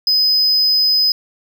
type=tone; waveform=triangle; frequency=5030 Hz; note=D#8; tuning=18 cents sharp; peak=-10 dBFS; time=0.07-1.12 s; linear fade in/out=2 ms; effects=none